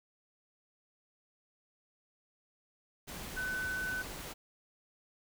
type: tone in noise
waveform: sine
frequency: 1507 Hz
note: F#6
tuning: 31 cents sharp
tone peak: -34 dBFS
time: 3.36-4.03 s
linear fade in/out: 20 ms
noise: pink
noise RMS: -44 dBFS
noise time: 3.07-4.34 s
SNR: +7 dB
effects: none